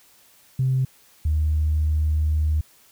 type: tone pair in turn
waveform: sine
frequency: 130.81 / 76.82 Hz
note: C3 / D#2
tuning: 0 / -22 cents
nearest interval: major sixth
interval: 922 cents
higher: first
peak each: -17 dBFS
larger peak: neither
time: 0.59-0.85 / 1.25-2.61 s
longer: second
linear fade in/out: 5 ms
effects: tanh soft clip ceiling -13 dBFS + white hiss -55 dBFS RMS until 2.91 s